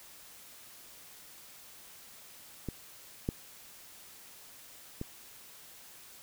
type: clicks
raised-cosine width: 3 ms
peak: -22 / -17 / -23 dBFS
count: 3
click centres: 2.687 / 3.289 / 5.014 s
effects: white hiss -53 dBFS RMS until 6.22 s